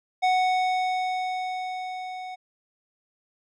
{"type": "tone with level ramp", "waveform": "square", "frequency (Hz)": 740, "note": "F#5", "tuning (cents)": 0, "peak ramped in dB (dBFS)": [-19, -35], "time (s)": [0.22, 2.36], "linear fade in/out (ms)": 20, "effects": ["low-pass 4000 Hz 12 dB/octave"]}